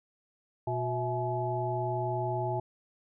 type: harmonic tone with a mistuned harmonic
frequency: 121.8 Hz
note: B2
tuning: 24 cents flat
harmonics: 1 / 3 / 5 / 7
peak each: -33 / -35 / -35 / -34 dBFS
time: 0.67-2.6 s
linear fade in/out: 5 ms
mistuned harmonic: 5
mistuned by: +120 cents
effects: none